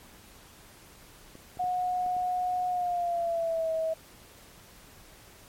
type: clicks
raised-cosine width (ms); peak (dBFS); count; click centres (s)
2; -34; 5; 1.354 / 1.572 / 1.641 / 2.063 / 2.166
type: tone with pitch glide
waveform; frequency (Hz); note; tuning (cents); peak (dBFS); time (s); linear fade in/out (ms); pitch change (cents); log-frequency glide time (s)
sine; 727 to 644; F#5 to E5; -31 to -41; -26; 1.59-3.94; 10; -210; 2.68-3.71
effects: pink hiss -53 dBFS RMS until 5.48 s + MP3 64 kbps